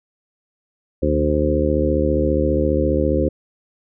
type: harmonic tone with a mistuned harmonic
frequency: 74.8 Hz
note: D2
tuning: 32 cents sharp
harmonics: 1 / 2 / 3 / 4 / 5 / 6 / 7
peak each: -21 / -27 / -25 / -22 / -23 / -27 / -21 dBFS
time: 1.02-3.29 s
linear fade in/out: 10 ms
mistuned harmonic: 2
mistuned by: +34 cents
effects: none